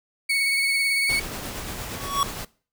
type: tone with vibrato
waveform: 35% pulse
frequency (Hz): 2217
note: C#7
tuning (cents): 0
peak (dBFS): -18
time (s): 0.29-1.2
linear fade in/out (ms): 10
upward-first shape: sine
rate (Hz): 18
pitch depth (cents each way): 20
type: noise with tremolo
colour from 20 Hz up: pink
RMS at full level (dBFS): -32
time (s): 1.09-2.45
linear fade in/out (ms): 5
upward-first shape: sine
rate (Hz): 8.6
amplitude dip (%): 30
type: tone with exponential growth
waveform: square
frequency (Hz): 1122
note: C#6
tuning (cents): +21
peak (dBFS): -17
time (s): 1.88-2.23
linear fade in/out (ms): 1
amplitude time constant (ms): 76
effects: noise-tail reverb RT60 0.4 s tail -21 dB re dry